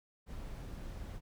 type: noise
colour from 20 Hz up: brown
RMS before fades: -44 dBFS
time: 0.26-1.21 s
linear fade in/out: 50 ms
effects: none